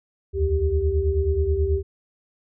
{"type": "tone cluster", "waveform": "sine", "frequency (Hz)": [71.7, 81, 391.4], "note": ["D2", "E2", "G4"], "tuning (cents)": [-41, -30, -3], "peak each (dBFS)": -23, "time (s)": [0.33, 1.83], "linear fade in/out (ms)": 50, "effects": []}